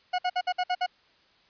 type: tone bursts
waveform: 40% pulse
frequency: 727 Hz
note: F#5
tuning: 31 cents flat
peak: -23 dBFS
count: 7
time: 0.13-0.864 s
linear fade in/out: 10 ms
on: 56 ms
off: 57 ms
effects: white hiss -62 dBFS RMS until 1.49 s + resampled to 11025 Hz